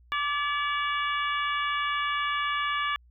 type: harmonic tone with a mistuned harmonic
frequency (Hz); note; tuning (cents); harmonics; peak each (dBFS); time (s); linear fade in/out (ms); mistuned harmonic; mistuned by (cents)
572; D5; -46; 2 / 3 / 4 / 5 / 6; -28 / -32 / -34 / -36 / -38; 0.12-2.96; 0; 2; +37
effects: added 60 Hz sine -54 dBFS peak until 3.1 s